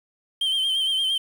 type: tone with vibrato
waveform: triangle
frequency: 3136 Hz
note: G7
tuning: in tune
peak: -19 dBFS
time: 0.41-1.18 s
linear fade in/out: 5 ms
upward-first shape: sine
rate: 8.7 Hz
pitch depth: 46 cents each way
effects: 8-bit